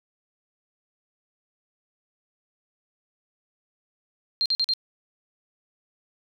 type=tone bursts; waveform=sine; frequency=4186 Hz; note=C8; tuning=in tune; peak=-20 dBFS; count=4; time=4.41-4.736 s; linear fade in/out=0 ms; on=47 ms; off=46 ms; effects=none